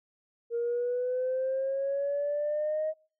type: exponential sweep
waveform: sine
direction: up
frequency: 466.2 to 629 Hz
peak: -26 dBFS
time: 0.5-2.94 s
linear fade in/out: 50 ms
effects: noise-tail reverb RT60 0.4 s tail -25 dB re dry + tanh soft clip ceiling -23 dBFS